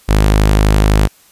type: tone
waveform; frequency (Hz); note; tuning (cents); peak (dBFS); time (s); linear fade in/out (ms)
sawtooth; 51.91; G#1; 0; -4; 0.08-1.08; 20
effects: white hiss -48 dBFS RMS until 1.31 s + resampled to 32000 Hz